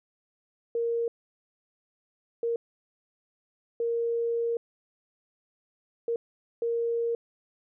sine tone bursts at uneven times, 466.2 Hz, A#4, in tune, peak -25 dBFS, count 5, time 0.75-1.08 / 2.43-2.56 / 3.8-4.57 / 6.08-6.16 / 6.62-7.15 s, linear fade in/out 2 ms, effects none

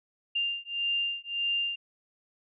sine beating tone pair, 2794 / 2795.7 Hz, F7 / F7, 0 / +1 cents, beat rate 1.7 Hz, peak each -31 dBFS, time 0.35-1.76 s, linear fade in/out 10 ms, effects none

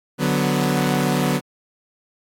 sawtooth chord, B minor, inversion first, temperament equal, 146.83 / 185 / 246.9 Hz, D3 / F#3 / B3, 0 / 0 / 0 cents, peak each -18 dBFS, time 0.18-1.41 s, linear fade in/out 50 ms, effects AAC 64 kbps

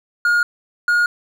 triangle tone pair in turn, 1427 / 1432.8 Hz, F6 / F6, +37 / +44 cents, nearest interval unison, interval 7 cents, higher second, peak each -11 dBFS, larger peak neither, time 0.25-0.43 / 0.88-1.06 s, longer neither, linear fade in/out 2 ms, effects none

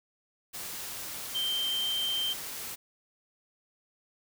sine tone in noise, 3136 Hz, G7, in tune, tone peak -28 dBFS, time 1.34-2.34 s, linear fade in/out 20 ms, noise white, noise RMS -39 dBFS, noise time 0.53-2.76 s, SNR +8 dB, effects none

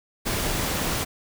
pink noise, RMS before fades -26 dBFS, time 0.25-1.05 s, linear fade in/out 20 ms, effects none

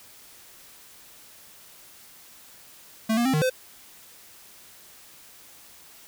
square tone with pitch steps, 221.1 / 237.4 / 263.8 / 153.4 / 513 Hz, A3 / A#3 / C4 / D#3 / C5, +9 / +32 / +14 / -24 / -34 cents, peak -21 dBFS, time 3.09-3.5 s, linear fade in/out 10 ms, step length 82 ms, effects white hiss -50 dBFS RMS until 6.07 s

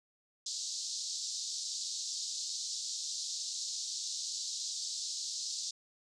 pink band-pass noise, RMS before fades -39 dBFS, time 0.46-5.71 s, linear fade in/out 5 ms, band 4000 to 7500 Hz, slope 48 dB/octave, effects none

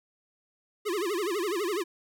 square tone with vibrato, 380.1 Hz, F#4, 47 cents sharp, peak -28 dBFS, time 0.85-1.84 s, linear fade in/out 20 ms, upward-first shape sine, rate 12 Hz, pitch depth 220 cents each way, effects none

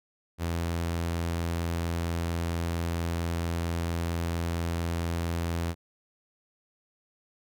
sawtooth tone, 84.4 Hz, E2, 41 cents sharp, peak -24 dBFS, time 0.38-5.75 s, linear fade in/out 50 ms, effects none

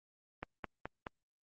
click train, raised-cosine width 0.5 ms, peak -24 dBFS, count 4, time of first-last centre 0.43-1.068 s, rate 4.7 Hz, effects Opus 24 kbps

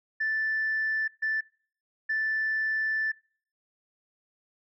sine tone bursts at uneven times, 1760 Hz, A6, in tune, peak -24 dBFS, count 3, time 0.2-1.08 / 1.22-1.41 / 2.09-3.12 s, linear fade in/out 10 ms, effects noise-tail reverb RT60 0.5 s tail -25 dB re dry + tanh soft clip ceiling -21 dBFS

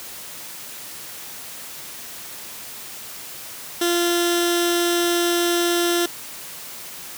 15% pulse tone with notch filter, 345.9 Hz, F4, 17 cents flat, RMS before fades -20 dBFS, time 3.81-6.06 s, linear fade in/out 5 ms, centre 910 Hz, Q 0.63, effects white hiss -36 dBFS RMS until 7.17 s + high-pass 80 Hz 12 dB/octave

